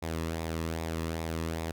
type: tone with flanger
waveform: sawtooth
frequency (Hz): 81.5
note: E2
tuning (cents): -19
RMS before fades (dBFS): -34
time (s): 0.02-1.72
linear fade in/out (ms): 10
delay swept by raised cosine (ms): 0.66 to 1.36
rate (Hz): 2.5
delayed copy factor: -0.5
effects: none